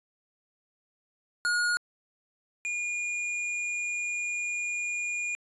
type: tone pair in turn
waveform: square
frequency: 1439 / 2430 Hz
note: F#6 / D#7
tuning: -49 / -42 cents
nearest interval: major sixth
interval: 907 cents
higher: second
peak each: -25 / -30 dBFS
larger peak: first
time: 1.45-1.77 / 2.65-5.35 s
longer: second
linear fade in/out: 0 ms
effects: resampled to 24000 Hz